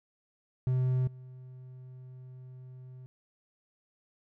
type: tone with level steps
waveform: triangle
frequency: 128 Hz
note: C3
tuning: 38 cents flat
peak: -23 / -43 dBFS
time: 0.67-3.06 s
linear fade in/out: 0 ms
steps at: 1.07 s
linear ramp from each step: 5 ms
effects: none